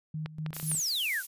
sine tone with tremolo, 155.56 Hz, D#3, in tune, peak -32 dBFS, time 0.14-0.8 s, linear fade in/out 5 ms, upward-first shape square, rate 4.1 Hz, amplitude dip 75%
clicks, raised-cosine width 0.3 ms, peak -23 dBFS, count 6, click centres 0.26 / 0.463 / 0.531 / 0.566 / 0.599 / 0.716 s
violet noise, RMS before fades -36 dBFS, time 0.53-1.27 s, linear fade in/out 20 ms
sine exponential sweep, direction down, 11850 to 1400 Hz, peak -28 dBFS, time 0.65-1.23 s, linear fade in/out 50 ms
effects resampled to 32000 Hz

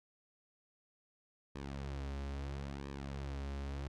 sawtooth tone with flanger, 69.3 Hz, C#2, in tune, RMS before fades -42 dBFS, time 1.55-3.88 s, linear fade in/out 5 ms, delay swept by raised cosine 1.4 to 6.4 ms, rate 0.75 Hz, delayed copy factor -0.65, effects low-pass 6000 Hz 12 dB/octave

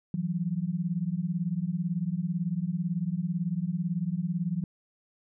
sine beating tone pair, 164.81 / 182.81 Hz, E3 / F#3, 0 / -21 cents, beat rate 18 Hz, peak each -30 dBFS, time 0.14-4.64 s, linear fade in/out 2 ms, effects none

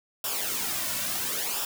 white noise with flanger, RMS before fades -30 dBFS, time 0.24-1.65 s, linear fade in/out 2 ms, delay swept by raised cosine 0.47 to 2.47 ms, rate 0.73 Hz, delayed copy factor -0.65, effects none

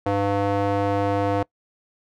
square tone with band-pass filter, 100.3 Hz, G2, 40 cents sharp, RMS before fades -22 dBFS, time 0.06-1.43 s, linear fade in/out 5 ms, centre 620 Hz, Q 1.3, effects noise-tail reverb RT60 0.1 s tail -23 dB re dry

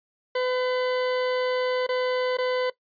40% pulse tone with dropouts, 505 Hz, B4, 39 cents sharp, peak -22 dBFS, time 0.35-2.7 s, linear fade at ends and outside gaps 5 ms, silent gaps 1.867-1.889 / 2.371-2.384 s, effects noise-tail reverb RT60 0.1 s tail -18 dB re dry + resampled to 11025 Hz

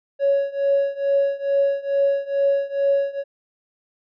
triangle tone with tremolo, 557 Hz, C#5, 8 cents sharp, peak -10 dBFS, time 0.19-3.24 s, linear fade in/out 50 ms, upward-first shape triangle, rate 2.3 Hz, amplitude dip 95%, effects tanh soft clip ceiling -12 dBFS + resampled to 11025 Hz

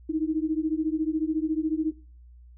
sine beating tone pair, 308.3 / 322.3 Hz, D#4 / E4, -16 / -39 cents, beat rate 14 Hz, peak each -27 dBFS, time 0.09-1.92 s, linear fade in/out 10 ms, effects noise-tail reverb RT60 0.4 s tail -19 dB re dry + added 60 Hz sine -47 dBFS peak until 2.57 s

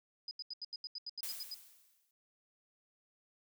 sine tone bursts, 4978 Hz, D#8, in tune, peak -40 dBFS, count 12, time 0.28-1.543 s, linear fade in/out 2 ms, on 31 ms, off 81 ms
blue noise with exponential decay, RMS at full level -40 dBFS, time 1.23-2.11 s, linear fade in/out 2 ms, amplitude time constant 190 ms
effects none

